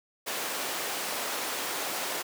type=high-pass noise; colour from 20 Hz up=pink; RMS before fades=-33 dBFS; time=0.26-2.23 s; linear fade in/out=20 ms; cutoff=460 Hz; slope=12 dB/octave; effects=none